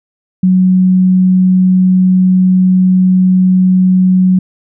sine tone, 185 Hz, F#3, in tune, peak -5 dBFS, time 0.43-4.39 s, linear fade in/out 5 ms, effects none

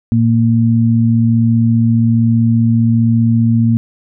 sine tone pair together, 115.15 / 230.3 Hz, A#2 / A#3, -21 / -21 cents, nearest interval octave, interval 1200 cents, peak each -11 / -11 dBFS, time 0.12-3.77 s, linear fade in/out 0 ms, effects none

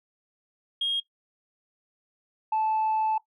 sine tone pair in turn, 3253 / 873.1 Hz, G#7 / A5, -37 / -14 cents, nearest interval octave + major seventh, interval 2277 cents, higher first, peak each -23 / -21 dBFS, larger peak second, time 0.81-1 / 2.52-3.18 s, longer second, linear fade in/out 5 ms, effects noise-tail reverb RT60 0.1 s tail -18 dB re dry + tanh soft clip ceiling -20 dBFS

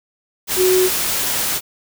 sine tone in noise, 370 Hz, F#4, in tune, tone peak -12 dBFS, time 0.56-0.9 s, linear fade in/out 50 ms, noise white, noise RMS -20 dBFS, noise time 0.47-1.61 s, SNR +5 dB, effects none

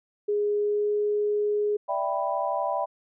sine tone with pitch glide, 414 to 416.4 Hz, G#4 to G#4, -5 to +5 cents, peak -22 dBFS, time 0.28-1.77 s, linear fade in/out 10 ms, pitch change +10 cents, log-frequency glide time 0.58-0.91 s
sine chord, E minor seventh, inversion third, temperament equal, 587.3 / 659.3 / 784 / 987.8 Hz, D5 / E5 / G5 / B5, 0 / 0 / 0 / 0 cents, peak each -30 dBFS, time 1.88-2.86 s, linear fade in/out 20 ms
effects none

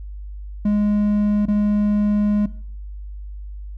triangle tone with dropouts, 207.7 Hz, G#3, in tune, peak -13 dBFS, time 0.65-2.46 s, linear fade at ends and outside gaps 5 ms, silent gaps 1.456-1.482 s, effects noise-tail reverb RT60 0.5 s tail -17 dB re dry + added 50 Hz sine -30 dBFS peak until 3.77 s

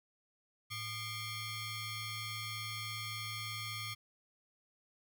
15% pulse ring-modulated tone, 1108.7 Hz, C#6, in tune, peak -30 dBFS, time 0.7-3.95 s, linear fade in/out 20 ms, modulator 997 Hz, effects none

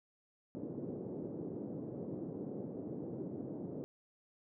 white band-pass noise, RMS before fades -43 dBFS, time 0.55-3.84 s, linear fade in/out 0 ms, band 130 to 420 Hz, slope 24 dB/octave, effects none

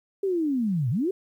sine linear two-way sweep, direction down then up, 402.3 to 110 to 402.3 Hz, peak -22 dBFS, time 0.23-1.11 s, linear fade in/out 5 ms, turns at 0.9 s, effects 10-bit

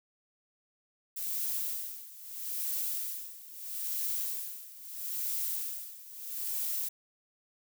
violet noise with tremolo, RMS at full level -33 dBFS, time 1.16-6.89 s, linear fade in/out 10 ms, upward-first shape sine, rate 0.77 Hz, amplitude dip 85%, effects none

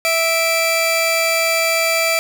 sawtooth tone pair together, 657 / 2341 Hz, E5 / D7, -6 / -6 cents, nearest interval octave + minor seventh, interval 2200 cents, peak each -14 dBFS, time 0.05-2.19 s, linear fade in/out 0 ms, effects none

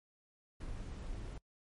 brown noise with ADSR envelope, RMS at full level -41 dBFS, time 0.6-1.38 s, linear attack 10 ms, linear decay 57 ms, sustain -2 dB, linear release 4 ms, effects noise-tail reverb RT60 0.1 s tail -26 dB re dry + MP3 48 kbps

